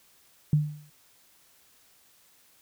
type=tone with exponential decay; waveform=sine; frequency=149.9 Hz; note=D3; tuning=36 cents sharp; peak=-16 dBFS; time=0.53-0.9 s; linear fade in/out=2 ms; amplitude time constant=79 ms; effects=white hiss -61 dBFS RMS until 2.61 s